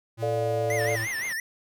square tone with pitch glide, 113.5 to 111.68 Hz, A#2 to A2, -46 to +26 cents, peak -31 dBFS, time 0.17-1.08 s, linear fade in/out 50 ms, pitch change -28 cents, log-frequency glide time 0.29-0.59 s
sine chord, D minor, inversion second, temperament just, 440.5 / 587.3 / 704.8 Hz, A4 / D5 / F5, +2 / 0 / +16 cents, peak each -29 / -27 / -32 dBFS, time 0.22-0.96 s, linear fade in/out 10 ms
square tone with vibrato, 1937 Hz, B6, 34 cents flat, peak -29 dBFS, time 0.7-1.4 s, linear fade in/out 2 ms, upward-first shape sine, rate 5.8 Hz, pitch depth 170 cents each way
white low-pass noise, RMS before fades -44 dBFS, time 0.78-1.33 s, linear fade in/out 2 ms, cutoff 3200 Hz, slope 24 dB/octave
effects none

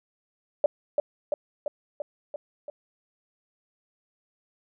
sine tone with echo, 587.3 Hz, D5, in tune, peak -16 dBFS, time 0.64-0.66 s, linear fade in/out 2 ms, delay 340 ms, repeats 6, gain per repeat -3 dB, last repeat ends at 2.7 s, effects none

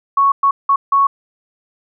sine tone bursts at uneven times, 1108.7 Hz, C#6, in tune, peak -9 dBFS, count 4, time 0.17-0.32 / 0.43-0.51 / 0.69-0.76 / 0.92-1.07 s, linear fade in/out 5 ms, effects none

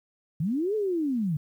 sine linear two-way sweep, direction up then down, 140 to 440.8 to 140 Hz, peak -24 dBFS, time 0.4-1.37 s, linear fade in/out 5 ms, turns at 0.75 s, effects 10-bit

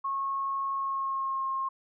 sine tone with pitch glide, 1092 to 1070.8 Hz, C#6 to C6, -26 to +40 cents, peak -28 dBFS, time 0.04-1.69 s, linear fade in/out 10 ms, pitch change -34 cents, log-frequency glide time 0.74-1.46 s, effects none

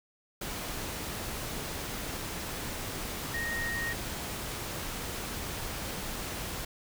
sine tone in noise, 1865 Hz, A#6, in tune, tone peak -32 dBFS, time 3.34-3.93 s, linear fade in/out 5 ms, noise pink, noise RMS -37 dBFS, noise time 0.41-6.65 s, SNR +2 dB, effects none

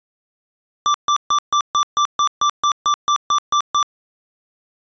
square tone bursts, 1174.7 Hz, D6, in tune, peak -14 dBFS, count 14, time 0.86-3.828 s, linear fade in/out 0 ms, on 82 ms, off 140 ms, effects resampled to 16000 Hz

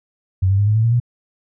sine tone with pitch steps, 94 / 97.99 / 102.15 / 106.49 / 111.01 / 115.73 / 120.64 Hz, F#2 / G2 / G#2 / G#2 / A2 / A#2 / B2, +28 / 0 / -28 / +44 / +16 / -12 / -40 cents, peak -12 dBFS, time 0.42-1.001 s, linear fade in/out 10 ms, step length 83 ms, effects none

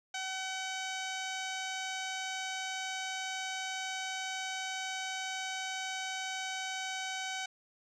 15% pulse tone with low-pass filter, 758 Hz, F#5, 42 cents sharp, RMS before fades -38 dBFS, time 0.14-7.46 s, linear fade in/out 5 ms, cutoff 5500 Hz, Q 5.7, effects none

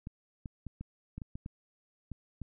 clicks, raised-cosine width 5 ms, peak -28 dBFS, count 10, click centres 0.071 / 0.458 / 0.667 / 0.81 / 1.18 / 1.218 / 1.355 / 1.461 / 2.117 / 2.417 s, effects none

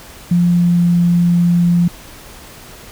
sine tone with pitch glide, 174.5 to 173.39 Hz, F3 to F3, -1 to -12 cents, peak -9 dBFS, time 0.31-1.88 s, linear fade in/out 5 ms, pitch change -11 cents, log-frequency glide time 0.47-0.87 s, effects pink hiss -37 dBFS RMS until 2.91 s

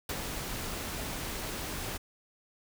pink noise with ADSR envelope, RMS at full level -33 dBFS, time 0.09-1.98 s, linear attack 4 ms, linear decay 48 ms, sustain -4 dB, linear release 17 ms, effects none

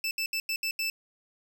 25% pulse tone bursts at uneven times, 2642 Hz, E7, 3 cents sharp, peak -24 dBFS, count 6, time 0.04-0.11 / 0.18-0.26 / 0.33-0.4 / 0.49-0.56 / 0.63-0.71 / 0.79-0.9 s, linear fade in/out 2 ms, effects none

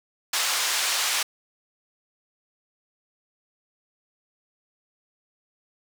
white band-pass noise, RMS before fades -25 dBFS, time 0.33-1.23 s, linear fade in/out 5 ms, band 850 to 6800 Hz, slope 12 dB/octave, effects none

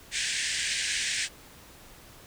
pink band-pass noise, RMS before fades -30 dBFS, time 0.11-1.29 s, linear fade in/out 50 ms, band 1600 to 9100 Hz, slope 96 dB/octave, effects pink hiss -51 dBFS RMS until 2.26 s

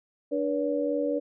sine tone cluster, 292.9 / 485.2 / 569 Hz, D4 / B4 / C#5, -5 / -31 / +45 cents, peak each -29 dBFS, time 0.31-1.2 s, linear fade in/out 20 ms, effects none

